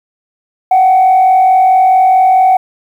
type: tone with frequency modulation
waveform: sine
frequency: 750 Hz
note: F#5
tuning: 23 cents sharp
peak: -3 dBFS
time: 0.71-2.57 s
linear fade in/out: 5 ms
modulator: 44.6 Hz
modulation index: 0.42
effects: tanh soft clip ceiling -2 dBFS + 7-bit